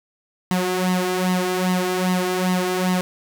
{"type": "tone with flanger", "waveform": "sawtooth", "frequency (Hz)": 182.9, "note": "F#3", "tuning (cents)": -20, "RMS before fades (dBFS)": -21, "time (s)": [0.51, 3.01], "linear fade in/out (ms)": 0, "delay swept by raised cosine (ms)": [1, 3], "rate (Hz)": 2.5, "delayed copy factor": 0.7, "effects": []}